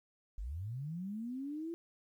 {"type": "linear sweep", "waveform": "sine", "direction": "up", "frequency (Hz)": [42.68, 342.1], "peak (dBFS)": -38, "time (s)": [0.38, 1.74], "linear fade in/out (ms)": 0, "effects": ["12-bit"]}